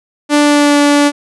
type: tone with pitch glide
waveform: sawtooth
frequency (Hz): 293.7 to 289.3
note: D4 to D4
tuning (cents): 0 to -26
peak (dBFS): -3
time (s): 0.29-1.12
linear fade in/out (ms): 50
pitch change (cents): -26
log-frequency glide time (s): 0.4-0.78
effects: resampled to 24000 Hz